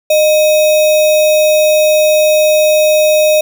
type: tone with sample-and-hold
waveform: sine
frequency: 614 Hz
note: D#5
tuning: 23 cents flat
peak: -6 dBFS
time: 0.1-3.41 s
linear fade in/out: 5 ms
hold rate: 3150 Hz
effects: none